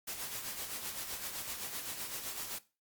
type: noise with tremolo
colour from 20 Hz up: white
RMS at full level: -39 dBFS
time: 0.07-2.59 s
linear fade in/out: 10 ms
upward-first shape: sine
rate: 7.8 Hz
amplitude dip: 50%
effects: noise-tail reverb RT60 0.3 s tail -18 dB re dry + Opus 48 kbps